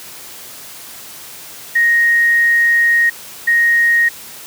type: tone pair in turn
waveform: sine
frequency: 1870 / 1870 Hz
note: A#6 / A#6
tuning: +5 / +5 cents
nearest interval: unison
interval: 0 cents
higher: neither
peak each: -9 dBFS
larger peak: neither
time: 1.75-3.1 / 3.47-4.09 s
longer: first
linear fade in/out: 10 ms
effects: white hiss -34 dBFS RMS until 4.46 s + high-pass 80 Hz 12 dB/octave